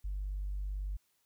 sine tone, 49 Hz, G1, in tune, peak -33 dBFS, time 0.04-0.97 s, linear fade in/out 10 ms, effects tanh soft clip ceiling -30 dBFS + white hiss -75 dBFS RMS until 1.25 s

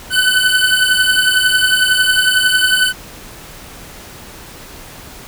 25% pulse beating tone pair, 1501 / 1512 Hz, F#6 / F#6, +24 / +37 cents, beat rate 11 Hz, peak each -10 dBFS, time 0.1-2.93 s, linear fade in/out 50 ms, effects pink hiss -35 dBFS RMS until 5.27 s

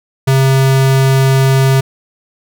square tone, 133.9 Hz, C3, 40 cents sharp, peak -8 dBFS, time 0.27-1.81 s, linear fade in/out 10 ms, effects none

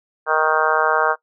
harmonic tone, 156.5 Hz, D#3, 10 cents sharp, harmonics 3 / 4 / 5 / 6 / 7 / 8 / 9 / 10, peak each -23 / -23 / -23 / -23 / -23 / -23 / -23 / -23 dBFS, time 0.26-1.16 s, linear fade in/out 50 ms, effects noise-tail reverb RT60 0.1 s tail -20 dB re dry

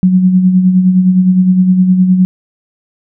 sine tone with tremolo, 184.4 Hz, F#3, 6 cents flat, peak -3 dBFS, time 0.03-2.25 s, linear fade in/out 0 ms, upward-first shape sine, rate 9.7 Hz, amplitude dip 50%, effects none

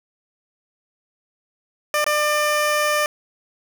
15% pulse tone with dropouts, 598 Hz, D5, 31 cents sharp, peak -11 dBFS, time 1.94-3.06 s, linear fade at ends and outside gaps 1 ms, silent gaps 2.043-2.064 s, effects none

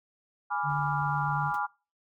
sine chord, G# diminished seventh, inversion none, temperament equal, 830.6 / 987.8 / 1174.7 / 1396.9 Hz, G#5 / B5 / D6 / F6, 0 / 0 / 0 / 0 cents, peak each -31 / -34 / -34 / -34 dBFS, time 0.5-1.67 s, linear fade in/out 20 ms
sine tone with vibrato, 146.83 Hz, D3, in tune, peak -30 dBFS, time 0.63-1.52 s, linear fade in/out 50 ms, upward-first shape triangle, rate 8.1 Hz, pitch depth 12 cents each way
brown noise, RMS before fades -48 dBFS, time 0.69-1.53 s, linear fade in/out 10 ms
pink noise with exponential decay, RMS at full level -44 dBFS, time 1.54-1.62 s, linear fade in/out 1 ms, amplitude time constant 16 ms
effects noise-tail reverb RT60 0.3 s tail -22 dB re dry + high-pass 60 Hz 12 dB/octave

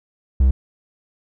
triangle tone, 65.41 Hz, C2, in tune, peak -9 dBFS, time 0.4-0.51 s, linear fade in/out 5 ms, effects none

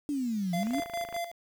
sine exponential two-way sweep, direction down then up, 298.6 to 170 to 298.6 Hz, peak -28 dBFS, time 0.09-0.8 s, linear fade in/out 0 ms, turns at 0.55 s
square tone with tremolo, 687 Hz, F5, 29 cents flat, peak -32 dBFS, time 0.53-1.32 s, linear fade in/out 5 ms, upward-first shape square, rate 4.9 Hz, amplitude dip 80%
click train, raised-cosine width 0.5 ms, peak -27 dBFS, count 14, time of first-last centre 0.67-1.164 s, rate 26.3 Hz
effects 8-bit

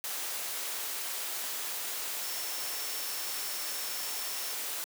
sine tone in noise, 5410 Hz, E8, 44 cents sharp, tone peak -43 dBFS, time 2.23-4.53 s, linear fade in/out 0 ms, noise white, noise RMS -36 dBFS, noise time 0.04-4.84 s, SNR -10 dB, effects high-pass 400 Hz 12 dB/octave

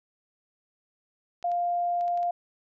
clicks, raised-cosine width 0.2 ms, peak -33 dBFS, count 6, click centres 1.427 / 1.517 / 2.01 / 2.08 / 2.175 / 2.23 s
sine tone, 700 Hz, F5, 4 cents sharp, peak -24 dBFS, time 1.44-2.31 s, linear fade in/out 5 ms
effects none

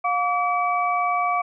sine tone cluster, 713 / 1149 / 2292 Hz, F5 / D6 / D7, +36 / -38 / -43 cents, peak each -23 / -22 / -29 dBFS, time 0.04-1.42 s, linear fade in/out 10 ms, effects none

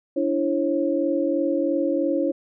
sine tone cluster, 290.2 / 333.2 / 542 Hz, D4 / E4 / C#5, -21 / +19 / -39 cents, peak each -24 dBFS, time 0.16-2.32 s, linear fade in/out 10 ms, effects none

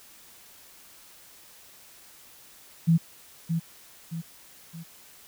sine tone with echo, 165.4 Hz, E3, 6 cents sharp, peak -16 dBFS, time 2.87-2.98 s, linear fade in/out 20 ms, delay 620 ms, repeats 3, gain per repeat -7 dB, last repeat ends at 4.84 s, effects white hiss -52 dBFS RMS until 5.27 s

